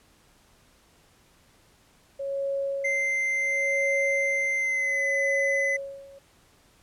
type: tone with tremolo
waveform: sine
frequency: 552 Hz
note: C#5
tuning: 7 cents flat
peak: -25 dBFS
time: 2.19-6.19 s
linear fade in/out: 10 ms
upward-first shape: sine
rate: 0.7 Hz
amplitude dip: 90%
type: tone with pitch glide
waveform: triangle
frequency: 2081 to 2019 Hz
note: C7 to B6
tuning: -10 to +38 cents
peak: -22 dBFS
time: 2.84-5.77 s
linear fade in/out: 10 ms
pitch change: -52 cents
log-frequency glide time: 4.58-5.04 s
effects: pink hiss -60 dBFS RMS until 6.82 s + low-pass 12000 Hz 12 dB/octave